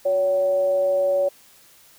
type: tone with frequency modulation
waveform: sine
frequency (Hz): 564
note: C#5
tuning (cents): +30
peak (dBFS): -17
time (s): 0.05-1.29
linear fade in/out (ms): 10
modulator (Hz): 201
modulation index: 0.27
effects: white hiss -52 dBFS RMS until 1.98 s